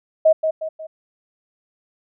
sine tone with echo, 633 Hz, D#5, 30 cents sharp, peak -9 dBFS, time 0.25-0.33 s, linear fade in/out 10 ms, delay 180 ms, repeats 3, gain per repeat -7 dB, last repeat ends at 0.87 s, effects none

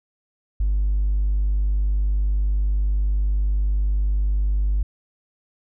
sine tone with hard clipping, 50 Hz, G1, 35 cents sharp, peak -18 dBFS, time 0.6-4.83 s, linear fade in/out 5 ms, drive 1 dB, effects none

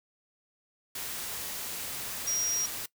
sine tone in noise, 5700 Hz, F8, 34 cents sharp, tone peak -28 dBFS, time 2.27-2.66 s, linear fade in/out 5 ms, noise white, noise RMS -37 dBFS, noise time 0.95-2.86 s, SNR +6 dB, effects noise-tail reverb RT60 0.1 s tail -20 dB re dry

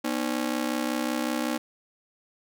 sawtooth ring-modulated tone, 274.4 Hz, C#4, 17 cents flat, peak -19 dBFS, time 0.04-1.58 s, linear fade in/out 10 ms, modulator 32.7 Hz, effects none

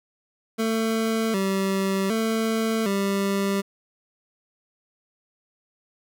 25% pulse tone with pitch steps, 223.5 / 193.5 / 223.1 / 197.6 Hz, A3 / G3 / A3 / G3, +27 / -22 / +24 / +14 cents, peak -18 dBFS, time 0.58-3.62 s, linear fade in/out 20 ms, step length 760 ms, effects none

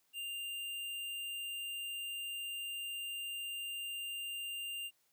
square tone, 2794 Hz, F7, in tune, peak -40 dBFS, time 0.13-4.91 s, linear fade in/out 50 ms, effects white hiss -75 dBFS RMS until 5.12 s + high-pass 100 Hz 12 dB/octave

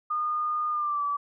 sine tone with pitch glide, 1221 to 1152.5 Hz, D#6 to D6, -33 to -33 cents, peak -25 dBFS, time 0.1-1.17 s, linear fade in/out 10 ms, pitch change -100 cents, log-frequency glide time 0.7-1.04 s, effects none

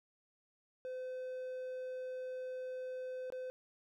triangle tone with dropouts, 511 Hz, C5, 41 cents flat, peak -38 dBFS, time 0.85-3.5 s, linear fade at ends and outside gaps 0 ms, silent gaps 3.302-3.323 s, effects none

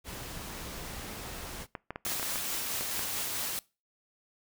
pink noise, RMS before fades -41 dBFS, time 0.04-1.67 s, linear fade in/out 50 ms
clicks, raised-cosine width 0.5 ms, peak -21 dBFS, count 10, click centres 1.752 / 1.906 / 1.959 / 2.065 / 2.12 / 2.197 / 2.229 / 2.358 / 2.81 / 2.993 s
white noise with tremolo, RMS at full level -33 dBFS, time 2.05-3.59 s, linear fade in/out 0 ms, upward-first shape triangle, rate 4.6 Hz, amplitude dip 25%
effects noise-tail reverb RT60 0.3 s tail -23 dB re dry

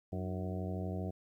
harmonic tone with a mistuned harmonic, 92.5 Hz, F#2, in tune, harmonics 1 / 2 / 3 / 4 / 5 / 6 / 7 / 8, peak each -38 / -40 / -46 / -46 / -48 / -51 / -47 / -51 dBFS, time 0.12-1.11 s, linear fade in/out 10 ms, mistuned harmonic 3, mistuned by +99 cents, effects 12-bit

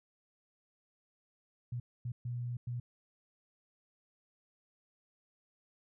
sine tone bursts at uneven times, 121.4 Hz, B2, 29 cents flat, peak -35 dBFS, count 4, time 1.72-1.8 / 2.05-2.12 / 2.25-2.57 / 2.67-2.8 s, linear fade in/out 5 ms, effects none

